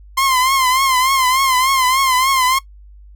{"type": "tone with vibrato", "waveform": "sawtooth", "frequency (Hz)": 1046.5, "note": "C6", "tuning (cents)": 0, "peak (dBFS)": -9, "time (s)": [0.17, 2.59], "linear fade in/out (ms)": 10, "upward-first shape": "triangle", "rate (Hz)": 3.4, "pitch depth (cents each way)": 87, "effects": ["noise-tail reverb RT60 0.1 s tail -19 dB re dry", "added 50 Hz sine -38 dBFS peak until 3.15 s"]}